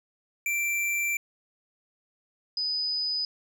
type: tone pair in turn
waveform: square / sine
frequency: 2349 / 4989 Hz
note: D7 / D#8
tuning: 0 / +4 cents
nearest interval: octave + minor second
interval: 1304 cents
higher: second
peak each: -26 dBFS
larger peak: neither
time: 0.46-1.17 / 2.57-3.25 s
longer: first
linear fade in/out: 2 ms
effects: none